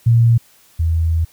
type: tone pair in turn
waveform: sine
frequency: 116.54 / 81.81 Hz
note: A#2 / E2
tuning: 0 / -13 cents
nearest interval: tritone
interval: 613 cents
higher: first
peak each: -8 / -13 dBFS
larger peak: first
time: 0.06-0.38 / 0.79-1.25 s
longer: second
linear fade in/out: 10 ms
effects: white hiss -51 dBFS RMS until 1.32 s